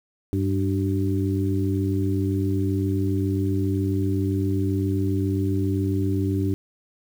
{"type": "harmonic tone with a mistuned harmonic", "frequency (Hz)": 98, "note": "G2", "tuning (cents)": 0, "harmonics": [1, 2, 3, 4], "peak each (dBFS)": [-23, -30, -25, -30], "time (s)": [0.33, 6.54], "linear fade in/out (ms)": 0, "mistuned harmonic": 4, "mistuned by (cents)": -47, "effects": ["8-bit"]}